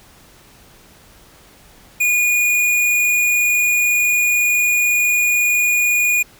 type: tone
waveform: square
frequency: 2446 Hz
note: D#7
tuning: 30 cents flat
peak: -14 dBFS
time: 2-6.23 s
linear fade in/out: 10 ms
effects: pink hiss -47 dBFS RMS until 6.39 s